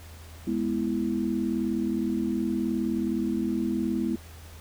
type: chord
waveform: sine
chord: E major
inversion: first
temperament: equal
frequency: 207.7 / 246.9 / 329.6 Hz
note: G#3 / B3 / E4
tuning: 0 / 0 / 0 cents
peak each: -29 dBFS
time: 0.47-4.16 s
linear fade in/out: 5 ms
effects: added 81 Hz sine -44 dBFS peak until 4.6 s + pink hiss -50 dBFS RMS until 4.6 s